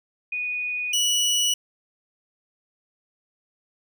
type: tone pair in turn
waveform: sine / 25% pulse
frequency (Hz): 2472 / 2940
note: D#7 / F#7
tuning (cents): -12 / -12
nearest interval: minor third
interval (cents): 300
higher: second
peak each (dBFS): -25 / -16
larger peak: second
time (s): 0.32-0.93 / 0.93-1.54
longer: neither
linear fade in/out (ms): 5
effects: none